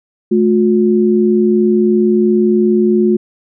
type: tone pair together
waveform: sine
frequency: 216.3 / 359.2 Hz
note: A3 / F4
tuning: -29 / +49 cents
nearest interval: major sixth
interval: 878 cents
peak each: -11 dBFS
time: 0.31-3.17 s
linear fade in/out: 10 ms
effects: none